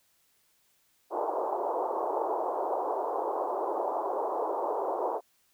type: band-pass noise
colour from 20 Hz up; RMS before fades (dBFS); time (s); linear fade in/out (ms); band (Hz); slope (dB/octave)
white; -31; 1.1-5.21; 50; 350 to 990; 48
effects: white hiss -69 dBFS RMS until 5.53 s